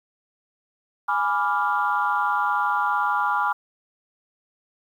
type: chord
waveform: sine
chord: G# diminished seventh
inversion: none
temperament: equal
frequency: 830.6 / 987.8 / 1174.7 / 1396.9 Hz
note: G#5 / B5 / D6 / F6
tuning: 0 / 0 / 0 / 0 cents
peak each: -25 dBFS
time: 1.08-3.53 s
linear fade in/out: 10 ms
effects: tanh soft clip ceiling -10 dBFS + 9-bit